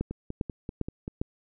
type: two click trains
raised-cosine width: 3 ms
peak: -15 / -21 dBFS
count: 4 / 6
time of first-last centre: 0.01-1.215 / 0.11-1.079 s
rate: 2.49 / 5.16 Hz
effects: none